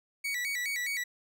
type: tone with vibrato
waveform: 40% pulse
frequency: 2093 Hz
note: C7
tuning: in tune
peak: -30 dBFS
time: 0.24-1.04 s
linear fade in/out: 10 ms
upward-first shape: square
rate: 4.8 Hz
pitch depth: 120 cents each way
effects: none